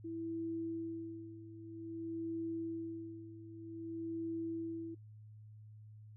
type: tone with tremolo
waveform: sine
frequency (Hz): 329.6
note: E4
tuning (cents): 0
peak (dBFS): -36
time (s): 0.04-4.95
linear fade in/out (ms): 10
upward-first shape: sine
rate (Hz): 0.52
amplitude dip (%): 80
effects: noise-tail reverb RT60 0.1 s tail -17 dB re dry + added 107 Hz sine -52 dBFS peak until 6.16 s